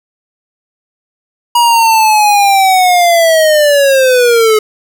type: linear sweep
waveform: square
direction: down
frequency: 960 to 424.5 Hz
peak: -6 dBFS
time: 1.55-4.59 s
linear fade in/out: 5 ms
effects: none